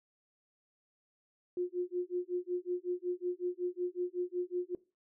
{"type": "tone with tremolo", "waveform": "sine", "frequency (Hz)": 357.5, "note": "F4", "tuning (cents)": 41, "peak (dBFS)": -29, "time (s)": [1.57, 4.75], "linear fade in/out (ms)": 2, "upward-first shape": "sine", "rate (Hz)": 5.4, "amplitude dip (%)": 100, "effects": ["noise-tail reverb RT60 0.3 s tail -20 dB re dry"]}